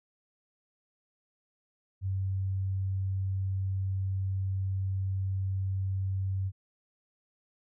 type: tone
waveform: sine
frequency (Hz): 95.8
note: G2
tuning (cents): -39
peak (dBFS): -28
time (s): 2.01-6.52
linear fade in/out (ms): 50
effects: none